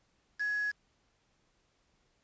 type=tone with quantisation; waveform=sine; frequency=1679 Hz; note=G#6; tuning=18 cents sharp; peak=-30 dBFS; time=0.39-0.72 s; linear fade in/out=20 ms; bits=7; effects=pink hiss -73 dBFS RMS until 2.23 s + resampled to 16000 Hz